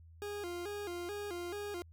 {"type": "tone with vibrato", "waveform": "40% pulse", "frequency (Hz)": 379, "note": "F#4", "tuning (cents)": 42, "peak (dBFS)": -38, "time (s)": [0.22, 1.82], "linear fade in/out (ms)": 0, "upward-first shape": "square", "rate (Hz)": 2.3, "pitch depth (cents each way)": 140, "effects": ["added 82 Hz sine -54 dBFS peak until 1.92 s"]}